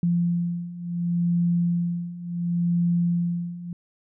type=beating tone pair; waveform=sine; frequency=172.3 / 173 Hz; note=F3 / F3; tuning=-23 / -16 cents; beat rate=0.7 Hz; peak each=-26 / -23 dBFS; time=0.03-3.73 s; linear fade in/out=2 ms; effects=none